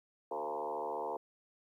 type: tone with frequency modulation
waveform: sine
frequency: 686 Hz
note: F5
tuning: 31 cents flat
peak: -35 dBFS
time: 0.31-1.17 s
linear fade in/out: 5 ms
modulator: 74.3 Hz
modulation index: 4.1
effects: 12-bit